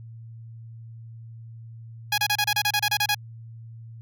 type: tone bursts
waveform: 10% pulse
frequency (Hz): 830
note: G#5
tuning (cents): -1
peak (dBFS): -12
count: 12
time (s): 2.12-3.147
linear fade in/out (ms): 5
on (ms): 59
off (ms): 29
effects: added 114 Hz sine -39 dBFS peak until 4.01 s